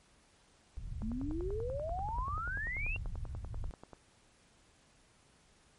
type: low-pass noise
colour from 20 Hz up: pink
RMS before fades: -40 dBFS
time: 0.77-3.71 s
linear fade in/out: 0 ms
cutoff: 120 Hz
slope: 24 dB/octave
type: click train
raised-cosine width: 1 ms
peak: -34 dBFS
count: 31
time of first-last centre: 1.02-3.933 s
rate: 10.3 Hz
type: exponential sweep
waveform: sine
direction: up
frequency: 207.7 to 2794 Hz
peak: -36 dBFS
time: 1.02-2.97 s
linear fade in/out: 10 ms
effects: pink hiss -66 dBFS RMS until 5.78 s + MP3 48 kbps